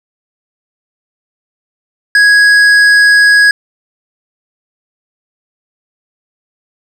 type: tone with hard clipping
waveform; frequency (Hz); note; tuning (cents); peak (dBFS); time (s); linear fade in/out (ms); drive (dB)
sine; 1661.2; G#6; 0; -5; 2.15-3.51; 2; 8
effects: none